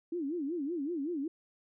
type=tone with vibrato; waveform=sine; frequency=311.1 Hz; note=D#4; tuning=in tune; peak=-32 dBFS; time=0.12-1.28 s; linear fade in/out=5 ms; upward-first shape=sine; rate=5.3 Hz; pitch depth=240 cents each way; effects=none